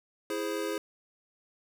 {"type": "chord", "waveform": "square", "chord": "E augmented", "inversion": "none", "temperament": "equal", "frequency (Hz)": [329.6, 415.3, 523.3], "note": ["E4", "G#4", "B#4"], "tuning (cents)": [0, 0, 0], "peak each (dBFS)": [-36, -35, -37], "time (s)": [0.3, 0.78], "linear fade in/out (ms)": 2, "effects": []}